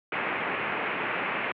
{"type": "low-pass noise", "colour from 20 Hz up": "white", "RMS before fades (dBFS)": -30, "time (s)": [0.12, 1.52], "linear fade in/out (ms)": 2, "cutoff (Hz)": 2600, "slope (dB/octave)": 48, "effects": ["high-pass 200 Hz 12 dB/octave"]}